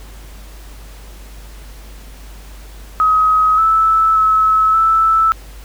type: tone with pitch steps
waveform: sine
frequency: 1268 / 1311 / 1295 / 1317 Hz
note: D#6 / E6 / E6 / E6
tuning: +32 / -10 / -31 / -2 cents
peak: -9 dBFS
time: 3-5.32 s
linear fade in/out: 0 ms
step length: 580 ms
effects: added 50 Hz sine -33 dBFS peak until 5.64 s + pink hiss -42 dBFS RMS until 5.64 s